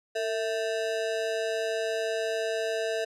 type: ring-modulated tone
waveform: square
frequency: 554.4 Hz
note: C#5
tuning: in tune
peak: -25 dBFS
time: 0.15-3.05 s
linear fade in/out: 10 ms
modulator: 103 Hz
effects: low-pass 7000 Hz 12 dB/octave

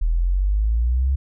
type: exponential sweep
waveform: sine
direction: up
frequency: 38.89 to 69 Hz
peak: -16 dBFS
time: 0.01-1.16 s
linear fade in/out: 10 ms
effects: none

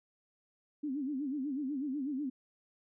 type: tone with vibrato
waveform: sine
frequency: 278.1 Hz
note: C#4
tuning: 6 cents sharp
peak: -33 dBFS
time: 0.83-2.3 s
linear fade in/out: 10 ms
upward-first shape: sine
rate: 8.1 Hz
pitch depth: 150 cents each way
effects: none

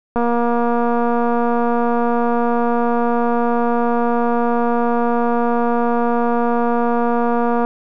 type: click train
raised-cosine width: 1 ms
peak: -6 dBFS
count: 1776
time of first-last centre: 0.16-7.649 s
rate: 237 Hz
effects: none

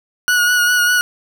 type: tone with vibrato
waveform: 40% pulse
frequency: 1456 Hz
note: F#6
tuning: 28 cents flat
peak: -11 dBFS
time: 0.28-1.01 s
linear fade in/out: 0 ms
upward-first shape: sine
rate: 5 Hz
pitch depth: 24 cents each way
effects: 7-bit

